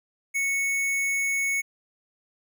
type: tone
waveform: square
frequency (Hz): 2211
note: C#7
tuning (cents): -5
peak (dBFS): -24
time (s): 0.34-1.62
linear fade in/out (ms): 20
effects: none